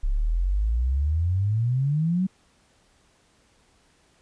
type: exponential sweep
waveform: sine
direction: up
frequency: 32.7 to 192.7 Hz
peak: -20 dBFS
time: 0.03-2.27 s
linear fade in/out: 10 ms
effects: pink hiss -62 dBFS RMS until 4.21 s + resampled to 22050 Hz